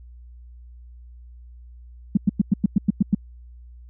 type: tone bursts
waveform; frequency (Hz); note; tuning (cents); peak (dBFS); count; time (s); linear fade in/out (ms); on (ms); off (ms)
sine; 200; G3; +35; -12; 9; 2.15-3.148; 5; 22; 100
effects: added 60 Hz sine -41 dBFS peak until 3.89 s